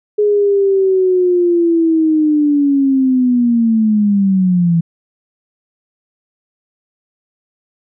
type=linear sweep; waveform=sine; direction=down; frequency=419.7 to 164.81 Hz; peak=-9 dBFS; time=0.18-4.81 s; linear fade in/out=10 ms; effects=none